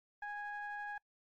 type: ring-modulated tone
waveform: triangle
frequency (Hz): 415.3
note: G#4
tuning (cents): 0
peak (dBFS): -35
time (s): 0.22-0.98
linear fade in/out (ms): 5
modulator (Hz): 1240
effects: noise-tail reverb RT60 0.1 s tail -25 dB re dry + MP3 64 kbps